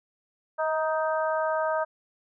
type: harmonic tone with a mistuned harmonic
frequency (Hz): 312.7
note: D#4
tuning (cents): +9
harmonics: 2 / 3 / 4 / 5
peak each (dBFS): -26 / -30 / -32 / -34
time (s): 0.58-1.85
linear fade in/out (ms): 20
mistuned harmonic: 2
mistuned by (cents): +19
effects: none

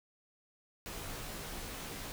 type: noise with comb filter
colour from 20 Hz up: pink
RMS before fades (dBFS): -43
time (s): 0.86-2.12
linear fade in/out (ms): 0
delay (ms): 16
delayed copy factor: -0.75
effects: none

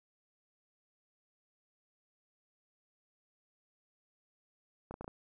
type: clicks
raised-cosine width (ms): 1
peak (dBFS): -29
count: 5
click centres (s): 4.91 / 4.941 / 5.01 / 5.044 / 5.079
effects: none

